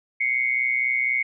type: tone pair together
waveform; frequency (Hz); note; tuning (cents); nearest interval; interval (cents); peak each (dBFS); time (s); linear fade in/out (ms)
sine; 2093 / 2217; C7 / C#7; 0 / 0; minor second; 100; -24 / -22; 0.2-1.23; 10
effects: none